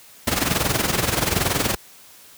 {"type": "noise with amplitude modulation", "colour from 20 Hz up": "pink", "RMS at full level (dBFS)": -18, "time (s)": [0.27, 1.75], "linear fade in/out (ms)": 5, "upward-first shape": "sine", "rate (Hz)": 21.1, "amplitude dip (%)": 70, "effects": ["white hiss -47 dBFS RMS until 2.37 s", "high-pass 60 Hz 12 dB/octave"]}